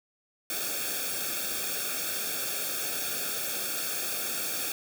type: noise with comb filter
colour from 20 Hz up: white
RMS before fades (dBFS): -32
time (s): 0.5-4.72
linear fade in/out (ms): 2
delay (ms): 1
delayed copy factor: -0.95
effects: none